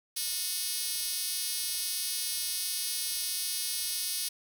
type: tone with high-pass filter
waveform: 5% pulse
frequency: 363.8 Hz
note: F#4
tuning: 29 cents flat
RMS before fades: -33 dBFS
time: 0.16-4.29 s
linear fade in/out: 10 ms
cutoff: 6500 Hz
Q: 1.3
effects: none